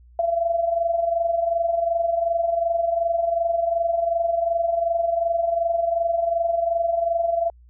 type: tone with amplitude modulation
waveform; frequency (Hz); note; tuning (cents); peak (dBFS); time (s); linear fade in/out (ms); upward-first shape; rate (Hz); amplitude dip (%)
sine; 676; E5; +43; -16; 0.19-7.5; 2; sine; 22.7; 65
effects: added 60 Hz sine -47 dBFS peak until 7.69 s